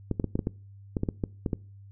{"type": "clicks", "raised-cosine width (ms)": 3, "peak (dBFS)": -14, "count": 12, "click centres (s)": [0.113, 0.198, 0.243, 0.355, 0.392, 0.471, 0.968, 1.034, 1.088, 1.238, 1.462, 1.532], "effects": ["noise-tail reverb RT60 0.4 s tail -23 dB re dry", "added 99 Hz sine -46 dBFS peak until 1.91 s"]}